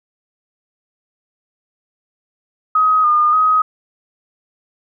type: tone with pitch steps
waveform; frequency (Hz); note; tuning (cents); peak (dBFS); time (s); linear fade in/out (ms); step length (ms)
sine; 1262 / 1216 / 1260; D#6 / D#6 / D#6; +24 / -40 / +21; -10; 2.75-3.62; 5; 290
effects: none